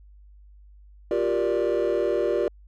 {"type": "chord", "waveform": "triangle", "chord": "G minor seventh", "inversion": "third", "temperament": "just", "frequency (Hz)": [352.8, 392, 470.4, 588], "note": ["F4", "G4", "Bb4", "D5"], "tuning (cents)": [18, 0, 16, 2], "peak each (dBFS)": -24, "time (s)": [1.11, 2.48], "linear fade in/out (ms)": 2, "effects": ["tanh soft clip ceiling -13 dBFS", "added 50 Hz sine -47 dBFS peak until 2.67 s"]}